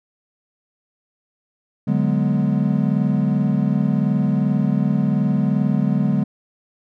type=chord; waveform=triangle; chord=G# half-diminished seventh; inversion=second; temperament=equal; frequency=146.83 / 185 / 207.7 / 246.9 Hz; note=D3 / F#3 / G#3 / B3; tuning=0 / 0 / 0 / 0 cents; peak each=-19 / -20 / -18 / -22 dBFS; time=1.87-6.24 s; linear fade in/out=10 ms; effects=none

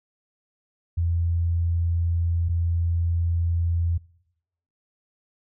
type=tone pair in turn; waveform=sine; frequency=84.8 / 84.8 Hz; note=E2 / E2; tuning=+50 / +50 cents; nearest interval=unison; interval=0 cents; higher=neither; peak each=-20 dBFS; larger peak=neither; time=0.97-2.49 / 2.49-3.98 s; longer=first; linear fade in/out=10 ms; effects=noise-tail reverb RT60 0.8 s tail -24 dB re dry

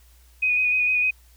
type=tone with vibrato; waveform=sine; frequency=2489 Hz; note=D#7; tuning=in tune; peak=-18 dBFS; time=0.42-1.11 s; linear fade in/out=10 ms; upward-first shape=square; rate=6.6 Hz; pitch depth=18 cents each way; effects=added 60 Hz sine -51 dBFS peak until 1.36 s + white hiss -59 dBFS RMS until 1.36 s

